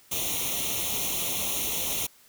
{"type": "noise with comb filter", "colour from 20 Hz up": "white", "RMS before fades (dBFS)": -29, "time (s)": [0.11, 2.07], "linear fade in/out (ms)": 10, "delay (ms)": 0.31, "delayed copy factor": 0.85, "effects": ["white hiss -57 dBFS RMS until 2.28 s"]}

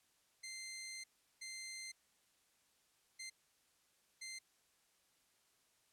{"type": "tone bursts at uneven times", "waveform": "15% pulse", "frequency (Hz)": 2083, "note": "C7", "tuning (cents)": -8, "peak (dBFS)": -40, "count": 4, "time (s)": [[0.43, 1.04], [1.41, 1.92], [3.19, 3.3], [4.21, 4.39]], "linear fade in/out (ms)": 10, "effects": ["white hiss -75 dBFS RMS until 5.92 s", "low-pass 11000 Hz 12 dB/octave"]}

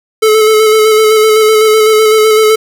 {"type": "tone with vibrato", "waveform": "square", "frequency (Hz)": 433.8, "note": "A4", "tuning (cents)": -25, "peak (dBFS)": -5, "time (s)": [0.22, 2.56], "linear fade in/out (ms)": 10, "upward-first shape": "square", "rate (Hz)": 7.9, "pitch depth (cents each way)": 20, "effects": []}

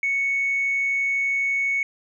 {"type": "tone", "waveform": "sine", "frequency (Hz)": 2217, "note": "C#7", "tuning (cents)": 0, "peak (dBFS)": -19, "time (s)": [0.03, 1.83], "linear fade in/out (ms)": 2, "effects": ["tanh soft clip ceiling -16 dBFS"]}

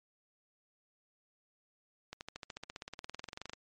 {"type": "accelerating click train", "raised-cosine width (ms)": 0.2, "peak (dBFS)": -25, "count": 26, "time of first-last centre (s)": [2.13, 3.534], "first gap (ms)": 79, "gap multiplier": 0.97, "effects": ["MP3 48 kbps"]}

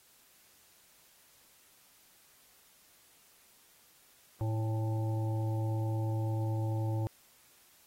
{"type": "harmonic tone with a mistuned harmonic", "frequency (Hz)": 110, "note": "A2", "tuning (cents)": 0, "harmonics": [1, 3, 5, 7, 8], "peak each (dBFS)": [-30, -40, -44, -47, -48], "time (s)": [4.41, 7.07], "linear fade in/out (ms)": 0, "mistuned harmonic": 7, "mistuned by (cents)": 46, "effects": ["white hiss -63 dBFS RMS until 7.86 s", "AAC 48 kbps"]}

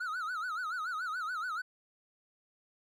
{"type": "tone with vibrato", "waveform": "triangle", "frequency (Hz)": 1367, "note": "F6", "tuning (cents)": -37, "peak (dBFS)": -32, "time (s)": [0, 1.62], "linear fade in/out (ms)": 10, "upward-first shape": "sine", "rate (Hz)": 7, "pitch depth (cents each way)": 170, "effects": []}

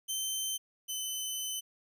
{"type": "tone pair in turn", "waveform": "15% pulse", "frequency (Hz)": [3093, 3038], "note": ["G7", "F#7"], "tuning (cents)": [-24, 45], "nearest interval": "unison", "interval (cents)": 31, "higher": "first", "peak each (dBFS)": [-25, -27], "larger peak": "first", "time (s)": [[0.08, 0.58], [0.88, 1.61]], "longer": "second", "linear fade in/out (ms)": 20, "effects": []}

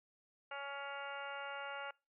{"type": "harmonic tone", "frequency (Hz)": 280, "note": "C#4", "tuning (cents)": 18, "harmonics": [2, 3, 4, 5, 6, 7, 8, 9, 10], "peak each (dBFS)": [-49, -48, -52, -47, -57, -55, -54, -62, -52], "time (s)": [0.51, 1.91], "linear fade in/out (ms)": 5, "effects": ["noise-tail reverb RT60 0.3 s tail -25 dB re dry"]}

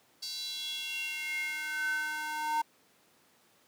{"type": "tone with high-pass filter sweep", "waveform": "square", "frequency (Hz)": 305.6, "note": "D#4", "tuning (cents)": -31, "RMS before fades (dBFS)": -35, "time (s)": [0.22, 2.62], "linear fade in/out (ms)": 10, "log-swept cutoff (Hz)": [4600, 940], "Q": 6.7, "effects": ["pink hiss -65 dBFS RMS until 3.67 s", "high-pass 200 Hz 12 dB/octave"]}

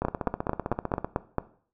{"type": "two click trains", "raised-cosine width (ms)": 1, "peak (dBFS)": [-14, -10], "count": [17, 7], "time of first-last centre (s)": [[0.02, 1.046], [0.05, 1.383]], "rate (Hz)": [15.6, 4.5], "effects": ["noise-tail reverb RT60 0.5 s tail -17 dB re dry"]}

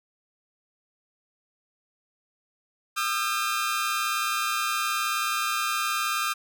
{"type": "tone cluster", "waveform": "sawtooth", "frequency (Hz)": [1217, 1336, 1585], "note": ["D#6", "E6", "G6"], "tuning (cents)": [-39, 23, 19], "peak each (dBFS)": [-24, -26, -29], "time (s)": [2.96, 6.34], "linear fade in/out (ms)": 20, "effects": []}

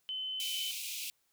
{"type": "tone", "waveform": "sine", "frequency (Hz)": 3047, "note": "G7", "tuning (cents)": -50, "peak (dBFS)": -35, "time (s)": [0.09, 0.71], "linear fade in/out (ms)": 0}
{"type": "high-pass noise", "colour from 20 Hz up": "pink", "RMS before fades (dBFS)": -40, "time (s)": [0.4, 1.1], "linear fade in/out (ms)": 0, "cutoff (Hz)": 2300, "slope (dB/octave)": 96}
{"effects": ["white hiss -75 dBFS RMS until 1.32 s"]}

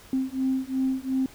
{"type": "beating tone pair", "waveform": "sine", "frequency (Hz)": [261.6, 264.4], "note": ["C4", "C4"], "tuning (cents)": [0, 18], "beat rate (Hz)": 2.8, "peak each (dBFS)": -26, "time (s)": [0.13, 1.26], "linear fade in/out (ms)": 2, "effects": ["tanh soft clip ceiling -16 dBFS", "pink hiss -50 dBFS RMS until 1.34 s"]}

